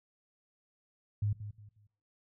sine tone with echo, 103.83 Hz, G#2, in tune, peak -28 dBFS, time 1.22-1.33 s, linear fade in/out 5 ms, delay 180 ms, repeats 3, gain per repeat -11 dB, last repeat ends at 1.87 s, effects noise-tail reverb RT60 0.4 s tail -19 dB re dry

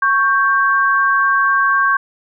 sine tone pair together, 1108 / 1576 Hz, C#6 / G6, -1 / +9 cents, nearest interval tritone, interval 610 cents, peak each -14 dBFS, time 0.02-1.97 s, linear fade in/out 5 ms, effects none

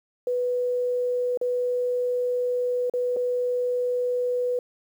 sine tone with dropouts, 493.9 Hz, B4, in tune, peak -22 dBFS, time 0.27-4.59 s, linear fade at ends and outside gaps 2 ms, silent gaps 1.374-1.413 / 2.898-2.937 / 3.164-3.168 s, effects 9-bit

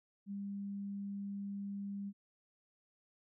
sine tone, 200 Hz, G3, 35 cents sharp, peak -39 dBFS, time 0.26-2.13 s, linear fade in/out 50 ms, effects none

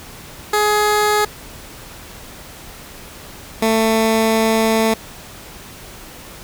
15% pulse tone pair in turn, 420 / 222.5 Hz, G#4 / A3, +19 / +20 cents, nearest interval major seventh, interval 1099 cents, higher first, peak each -7 dBFS, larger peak neither, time 0.53-1.25 / 3.62-4.94 s, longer second, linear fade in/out 5 ms, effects pink hiss -37 dBFS RMS until 6.43 s

